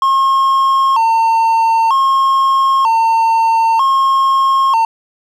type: tone with vibrato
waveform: triangle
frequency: 987.8 Hz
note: B5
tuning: in tune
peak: -7 dBFS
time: 0.02-4.85 s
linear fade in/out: 2 ms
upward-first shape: square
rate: 0.53 Hz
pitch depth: 150 cents each way
effects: none